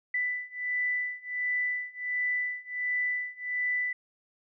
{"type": "beating tone pair", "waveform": "sine", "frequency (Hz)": [1986, 1987.4], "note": ["B6", "B6"], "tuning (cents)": [9, 10], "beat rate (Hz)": 1.4, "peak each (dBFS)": [-32, -31], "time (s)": [0.14, 3.93], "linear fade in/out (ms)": 5, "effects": []}